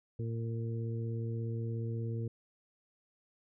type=harmonic tone; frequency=114.6 Hz; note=A#2; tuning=29 cents flat; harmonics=1 / 2 / 3 / 4; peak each=-34 / -44 / -46 / -45 dBFS; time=0.19-2.28 s; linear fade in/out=5 ms; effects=none